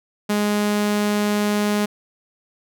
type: tone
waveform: sawtooth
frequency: 207.7 Hz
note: G#3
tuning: in tune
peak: -14 dBFS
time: 0.29-1.86 s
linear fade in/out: 10 ms
effects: none